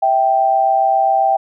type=tone pair together; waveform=sine; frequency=654 / 781.5 Hz; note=E5 / G5; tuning=-14 / -6 cents; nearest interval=minor third; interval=308 cents; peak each=-17 / -12 dBFS; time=0.02-1.37 s; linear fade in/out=10 ms; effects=none